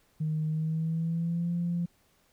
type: tone with pitch glide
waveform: sine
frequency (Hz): 155.56 to 172.6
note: D#3 to F3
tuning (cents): 0 to -20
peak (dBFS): -26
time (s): 0.2-1.86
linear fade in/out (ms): 10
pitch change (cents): +180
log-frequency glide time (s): 0.48-1.52
effects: tanh soft clip ceiling -22 dBFS + pink hiss -67 dBFS RMS until 2.32 s